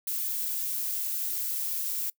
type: noise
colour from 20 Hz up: violet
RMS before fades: -31 dBFS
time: 0.07-2.1 s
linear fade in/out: 5 ms
effects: noise-tail reverb RT60 0.1 s tail -23 dB re dry